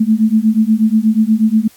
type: beating tone pair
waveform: sine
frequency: 214.8 / 223.1 Hz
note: A3 / A3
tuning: -41 / +24 cents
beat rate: 8.3 Hz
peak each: -12 dBFS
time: 0-1.68 s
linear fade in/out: 10 ms
effects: white hiss -47 dBFS RMS until 1.76 s + AAC 64 kbps